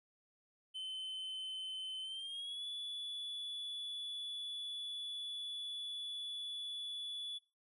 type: tone with pitch glide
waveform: triangle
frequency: 3059 to 3434 Hz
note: G7 to A7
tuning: -43 to -43 cents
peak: -40 dBFS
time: 0.74-7.39 s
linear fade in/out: 20 ms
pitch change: +200 cents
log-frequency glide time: 2.02-2.65 s
effects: noise-tail reverb RT60 0.3 s tail -18 dB re dry + resampled to 32000 Hz